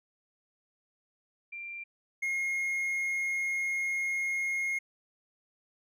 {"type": "tone pair in turn", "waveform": ["sine", "triangle"], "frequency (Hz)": [2371, 2148], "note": ["D7", "C7"], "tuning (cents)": [16, 45], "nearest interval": "major second", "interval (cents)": 171, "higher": "first", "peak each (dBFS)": [-38, -27], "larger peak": "second", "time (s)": [[1.52, 1.84], [2.22, 4.79]], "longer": "second", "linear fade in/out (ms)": 10, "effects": []}